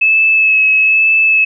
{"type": "tone with vibrato", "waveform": "sine", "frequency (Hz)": 2598, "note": "E7", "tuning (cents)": -26, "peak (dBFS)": -7, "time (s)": [0.01, 1.45], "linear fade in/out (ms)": 10, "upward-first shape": "sine", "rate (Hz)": 1.1, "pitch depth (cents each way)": 18, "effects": []}